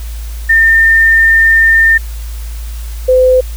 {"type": "tone pair in turn", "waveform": "sine", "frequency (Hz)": [1809, 510.7], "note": ["A6", "C5"], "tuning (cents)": [48, -42], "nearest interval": "octave + minor seventh", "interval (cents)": 2190, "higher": "first", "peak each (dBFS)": -4, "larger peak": "neither", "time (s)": [[0.49, 1.98], [3.08, 3.41]], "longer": "first", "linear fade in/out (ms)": 10, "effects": ["added 56 Hz sine -19 dBFS peak until 3.56 s", "white hiss -35 dBFS RMS until 3.56 s"]}